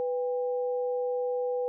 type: tone pair together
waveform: sine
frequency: 495.2 / 800.6 Hz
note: B4 / G5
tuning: +5 / +36 cents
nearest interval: minor sixth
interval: 831 cents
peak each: -27 / -38 dBFS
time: 0-1.68 s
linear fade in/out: 0 ms
effects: none